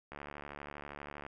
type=click train; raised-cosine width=0.5 ms; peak=-29 dBFS; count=84; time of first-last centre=0.12-1.265 s; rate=72.5 Hz; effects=none